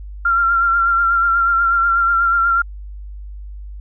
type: tone with vibrato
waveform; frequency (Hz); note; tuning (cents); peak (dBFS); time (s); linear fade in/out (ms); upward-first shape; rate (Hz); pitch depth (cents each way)
sine; 1374; F6; -29; -12; 0.25-2.62; 5; triangle; 8.2; 41
effects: added 50 Hz sine -29 dBFS peak until 3.8 s